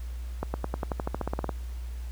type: accelerating click train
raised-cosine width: 1 ms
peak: -15 dBFS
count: 15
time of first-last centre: 0.43-1.492 s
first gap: 110 ms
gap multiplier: 0.94
effects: added 60 Hz sine -33 dBFS peak until 2.11 s + pink hiss -54 dBFS RMS until 2.11 s